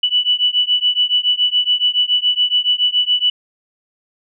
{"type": "beating tone pair", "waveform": "sine", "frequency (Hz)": [2960, 2967.1], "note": ["F#7", "F#7"], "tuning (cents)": [0, 4], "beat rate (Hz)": 7.1, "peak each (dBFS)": -16, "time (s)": [0.03, 3.3], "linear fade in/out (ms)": 5, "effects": []}